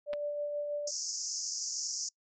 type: tone with tremolo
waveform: sine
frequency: 586 Hz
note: D5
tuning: 4 cents flat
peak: -31 dBFS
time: 0.06-0.91 s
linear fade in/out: 50 ms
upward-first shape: sine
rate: 6.2 Hz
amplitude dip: 30%
type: clicks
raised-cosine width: 0.3 ms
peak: -27 dBFS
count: 2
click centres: 0.132 / 0.136 s
type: band-pass noise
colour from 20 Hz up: pink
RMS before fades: -37 dBFS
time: 0.87-2.09 s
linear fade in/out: 5 ms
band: 5000 to 7000 Hz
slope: 96 dB/octave
effects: noise-tail reverb RT60 0.1 s tail -25 dB re dry